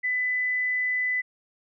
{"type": "tone", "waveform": "sine", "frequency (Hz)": 2000, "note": "B6", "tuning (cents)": 21, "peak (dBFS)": -23, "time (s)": [0.03, 1.22], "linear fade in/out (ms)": 20, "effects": []}